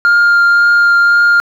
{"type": "tone with vibrato", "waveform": "sine", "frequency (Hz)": 1404, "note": "F6", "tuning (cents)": 9, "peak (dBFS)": -3, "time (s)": [0.05, 1.4], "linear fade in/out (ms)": 0, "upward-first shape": "triangle", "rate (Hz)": 1.9, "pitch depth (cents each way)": 10, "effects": ["tanh soft clip ceiling -5 dBFS", "7-bit"]}